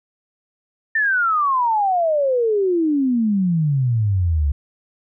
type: exponential sweep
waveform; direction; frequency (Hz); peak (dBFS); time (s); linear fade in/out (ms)
sine; down; 1811 to 68.6; -15; 0.95-4.52; 5
effects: none